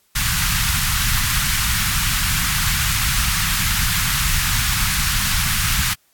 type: band-stop noise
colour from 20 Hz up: pink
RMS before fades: -19 dBFS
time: 0.15-5.94 s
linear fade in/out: 10 ms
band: 160 to 1200 Hz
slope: 24 dB/octave
effects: white hiss -60 dBFS RMS until 6.13 s + AAC 64 kbps